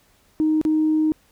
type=tone with dropouts; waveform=sine; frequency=311.1 Hz; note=D#4; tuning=in tune; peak=-15 dBFS; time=0.4-1.12 s; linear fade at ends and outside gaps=0 ms; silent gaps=0.614-0.651 s; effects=tanh soft clip ceiling -11 dBFS + pink hiss -59 dBFS RMS until 1.31 s